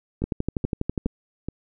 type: two click trains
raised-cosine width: 3 ms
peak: -11 / -16 dBFS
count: 11 / 4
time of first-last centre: 0.24-1.06 / 0.22-1.486 s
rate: 12.2 / 2.37 Hz
effects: none